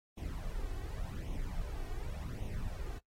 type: noise with flanger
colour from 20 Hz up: brown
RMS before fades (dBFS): -39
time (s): 0.17-2.99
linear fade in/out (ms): 10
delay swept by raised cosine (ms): 0.32 to 2.72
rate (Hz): 0.88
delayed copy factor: +0.7
effects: noise-tail reverb RT60 0.1 s tail -17 dB re dry + AAC 48 kbps